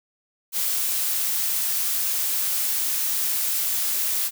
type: noise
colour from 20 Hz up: blue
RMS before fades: -24 dBFS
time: 0.52-4.31 s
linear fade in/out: 50 ms
effects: none